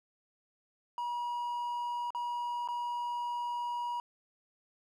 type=tone with dropouts; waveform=triangle; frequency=961 Hz; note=B5; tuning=48 cents flat; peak=-31 dBFS; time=0.98-4 s; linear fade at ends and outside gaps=1 ms; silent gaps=2.105-2.148 / 2.676-2.686 s; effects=none